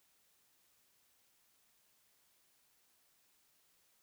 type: silence
effects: white hiss -73 dBFS RMS until 4.02 s